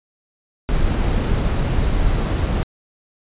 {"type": "noise with dropouts", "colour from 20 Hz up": "brown", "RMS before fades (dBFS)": -18, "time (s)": [0.69, 2.63], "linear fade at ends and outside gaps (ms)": 0, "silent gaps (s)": [2.462, 2.467], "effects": ["resampled to 8000 Hz"]}